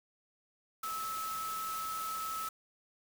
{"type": "tone in noise", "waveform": "sine", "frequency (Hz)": 1300, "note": "E6", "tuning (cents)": -24, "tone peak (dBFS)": -36, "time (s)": [0.83, 2.49], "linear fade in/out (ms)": 5, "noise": "white", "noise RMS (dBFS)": -44, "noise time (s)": [0.83, 2.49], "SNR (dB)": 5, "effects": []}